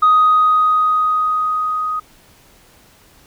sine tone with level ramp, 1250 Hz, D#6, 8 cents sharp, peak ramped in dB -6 to -18 dBFS, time 0.02-2 s, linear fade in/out 10 ms, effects tanh soft clip ceiling -5 dBFS + pink hiss -49 dBFS RMS until 3.26 s

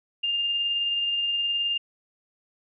sine tone with tremolo, 2807 Hz, F7, 8 cents sharp, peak -22 dBFS, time 0.23-1.78 s, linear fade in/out 10 ms, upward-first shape sine, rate 19 Hz, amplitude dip 25%, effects none

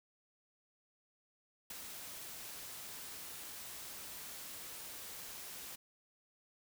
white noise with ADSR envelope, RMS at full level -44 dBFS, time 1.7-5.76 s, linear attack 5 ms, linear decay 24 ms, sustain -4 dB, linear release 11 ms, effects none

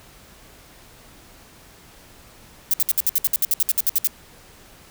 violet noise bursts, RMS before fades -18 dBFS, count 16, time 2.71-4.072 s, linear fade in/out 0 ms, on 27 ms, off 62 ms, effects pink hiss -48 dBFS RMS until 4.9 s

